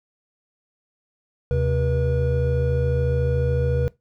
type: tone cluster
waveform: triangle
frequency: 77 / 130.9 / 483.1 Hz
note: D#2 / C3 / B4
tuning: -17 / +1 / -38 cents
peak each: -21 / -20 / -22 dBFS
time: 1.51-3.88 s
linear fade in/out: 0 ms
effects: noise-tail reverb RT60 0.2 s tail -21 dB re dry